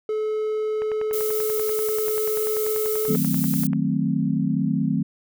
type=tone; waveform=triangle; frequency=430.9 Hz; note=A4; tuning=36 cents flat; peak=-20 dBFS; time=0.09-3.16 s; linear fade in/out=2 ms
type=click train; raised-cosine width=0.5 ms; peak=-21 dBFS; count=31; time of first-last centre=0.82-3.733 s; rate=10.3 Hz
type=noise; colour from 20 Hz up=violet; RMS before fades=-29 dBFS; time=1.13-3.67 s; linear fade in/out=2 ms
type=chord; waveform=sine; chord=D# diminished seventh; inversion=none; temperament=equal; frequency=155.56 / 185 / 220 / 261.6 Hz; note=D#3 / F#3 / A3 / C4; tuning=0 / 0 / 0 / 0 cents; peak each=-25 dBFS; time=3.08-5.03 s; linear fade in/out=10 ms
effects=none